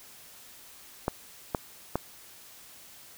clicks, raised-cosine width 1 ms, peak -12 dBFS, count 3, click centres 1.081 / 1.548 / 1.956 s, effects white hiss -51 dBFS RMS until 3.17 s

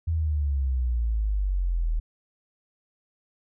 sine exponential sweep, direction down, 83.6 to 38.89 Hz, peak -22 dBFS, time 0.07-2 s, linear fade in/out 10 ms, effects none

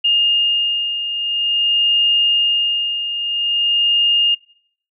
sine beating tone pair, 2830 / 2830.49 Hz, F7 / F7, +22 / +23 cents, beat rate 0.49 Hz, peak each -15 / -22 dBFS, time 0.04-4.35 s, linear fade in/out 10 ms, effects noise-tail reverb RT60 0.7 s tail -23 dB re dry

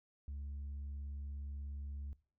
sine tone, 70.8 Hz, C#2, 37 cents sharp, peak -39 dBFS, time 0.28-2.13 s, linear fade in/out 0 ms, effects noise-tail reverb RT60 0.4 s tail -21 dB re dry + tanh soft clip ceiling -40 dBFS

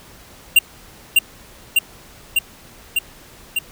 square tone with echo, 2781 Hz, F7, 8 cents flat, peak -7 dBFS, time 0.56-0.59 s, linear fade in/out 5 ms, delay 600 ms, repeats 5, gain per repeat -2 dB, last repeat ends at 3.59 s, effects pink hiss -44 dBFS RMS until 3.71 s

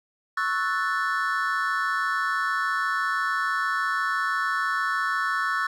triangle chord, F# minor seventh, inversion second, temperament equal with one note detuned, 1108.7 / 1313.9 / 1480 / 1760 Hz, C#6 / E6 / F#6 / A6, 0 / -6 / 0 / 0 cents, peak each -27 dBFS, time 0.37-5.67 s, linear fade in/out 5 ms, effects none

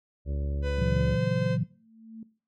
harmonic tone, 71 Hz, C#2, 42 cents sharp, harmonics 1 / 2 / 3 / 4 / 5 / 6 / 7 / 8, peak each -28 / -36 / -44 / -45 / -46 / -49 / -51 / -46 dBFS, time 0.25-1.18 s, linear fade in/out 50 ms
45% pulse tone with pitch glide, 499.4 to 514.9 Hz, B4 to C5, +19 to -28 cents, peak -30 dBFS, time 0.62-1.58 s, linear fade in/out 50 ms, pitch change +53 cents, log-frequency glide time 0.76-1.26 s
sine chord, F# dominant seventh, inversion first, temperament equal, 116.54 / 138.59 / 164.81 / 185 Hz, A#2 / C#3 / E3 / F#3, 0 / 0 / 0 / 0 cents, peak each -30 dBFS, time 0.78-1.64 s, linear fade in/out 10 ms
sine tone with exponential growth, 223.6 Hz, A3, 28 cents sharp, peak -37 dBFS, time 1.49-2.23 s, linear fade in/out 2 ms, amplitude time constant 160 ms
effects noise-tail reverb RT60 0.4 s tail -19 dB re dry + low-pass 4000 Hz 12 dB/octave

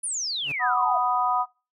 sine exponential sweep, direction down, 10180 to 648 Hz, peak -26 dBFS, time 0.03-0.98 s, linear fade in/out 10 ms
sawtooth tone with exponential growth, 141.8 Hz, C#3, 40 cents sharp, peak -31 dBFS, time 0.38-0.52 s, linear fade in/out 5 ms, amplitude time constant 29 ms
sine chord, B major, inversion second, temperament equal, 740 / 987.8 / 1244.5 Hz, F#5 / B5 / D#6, 0 / 0 / 0 cents, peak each -25 dBFS, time 0.59-1.46 s, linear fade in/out 50 ms
effects noise-tail reverb RT60 0.3 s tail -23 dB re dry

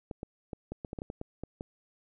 clicks, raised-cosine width 2 ms, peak -24 dBFS, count 12, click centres 0.112 / 0.231 / 0.532 / 0.72 / 0.848 / 0.931 / 0.988 / 1.019 / 1.101 / 1.214 / 1.436 / 1.609 s, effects none

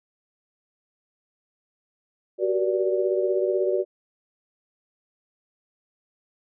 sine tone cluster, 374.8 / 390.9 / 477.5 / 583 Hz, F#4 / G4 / A#4 / D5, +22 / -5 / +42 / -13 cents, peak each -23 / -31 / -28 / -26 dBFS, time 2.38-3.85 s, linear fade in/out 50 ms, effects none

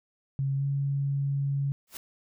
sine tone with pitch glide, 136.9 to 139.53 Hz, C#3 to C#3, -21 to +12 cents, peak -25 dBFS, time 0.39-1.72 s, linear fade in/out 0 ms, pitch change +33 cents, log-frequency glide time 0.56-0.64 s
white noise with exponential growth, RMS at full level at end -35 dBFS, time 1.87-1.97 s, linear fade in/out 2 ms, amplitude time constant 21 ms
effects none

